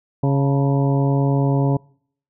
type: harmonic tone with a mistuned harmonic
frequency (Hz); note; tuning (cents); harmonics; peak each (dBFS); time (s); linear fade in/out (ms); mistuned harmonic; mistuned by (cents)
138.59; C#3; 0; 1 / 2 / 3 / 4 / 5 / 6 / 7; -16 / -22 / -26 / -28 / -30 / -32 / -33; 0.23-1.77; 5; 6; +100
effects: noise-tail reverb RT60 0.6 s tail -26 dB re dry